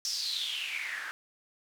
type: noise with band-pass filter sweep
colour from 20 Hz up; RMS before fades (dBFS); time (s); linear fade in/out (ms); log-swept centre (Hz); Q
white; -35; 0.05-1.11; 0; 5600 to 1500; 7.9
effects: none